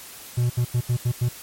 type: tone bursts at uneven times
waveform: triangle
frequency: 121.8 Hz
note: B2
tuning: 24 cents flat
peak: -16 dBFS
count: 6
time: 0.37-0.5 / 0.57-0.65 / 0.74-0.81 / 0.89-0.97 / 1.05-1.12 / 1.21-1.29 s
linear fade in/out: 10 ms
effects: white hiss -41 dBFS RMS until 1.42 s + MP3 64 kbps